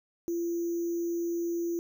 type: tone with sample-and-hold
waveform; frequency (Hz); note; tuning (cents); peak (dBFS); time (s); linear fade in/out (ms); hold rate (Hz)
sine; 341.1; F4; -41; -28; 0.28-1.79; 0; 6300
effects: none